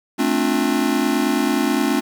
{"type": "chord", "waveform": "square", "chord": "D minor seventh", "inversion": "second", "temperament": "just", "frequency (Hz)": [220.2, 264.3, 293.7, 352.4], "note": ["A3", "C4", "D4", "F4"], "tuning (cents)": [2, 18, 0, 16], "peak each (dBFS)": [-24, -22, -22, -25], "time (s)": [0.18, 2.01], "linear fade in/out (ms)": 20, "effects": ["8-bit"]}